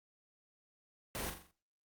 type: noise with echo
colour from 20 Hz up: pink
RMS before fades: -40 dBFS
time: 1.15-1.3 s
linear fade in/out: 0 ms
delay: 42 ms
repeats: 5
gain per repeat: -6 dB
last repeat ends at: 1.51 s
effects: noise-tail reverb RT60 0.4 s tail -21 dB re dry + Opus 48 kbps